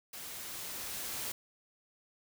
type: noise with level ramp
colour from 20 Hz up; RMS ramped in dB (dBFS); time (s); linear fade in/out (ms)
white; -45 to -38; 0.13-1.32; 5
effects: none